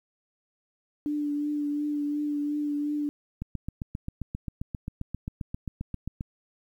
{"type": "tone with vibrato", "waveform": "sine", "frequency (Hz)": 293.7, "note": "D4", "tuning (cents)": 0, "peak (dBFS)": -26, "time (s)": [1.06, 3.09], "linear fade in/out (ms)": 0, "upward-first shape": "triangle", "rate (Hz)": 2.8, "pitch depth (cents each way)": 22}
{"type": "click train", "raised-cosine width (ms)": 5, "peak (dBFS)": -20, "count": 22, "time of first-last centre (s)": [3.42, 6.209], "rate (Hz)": 7.53}
{"effects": ["10-bit"]}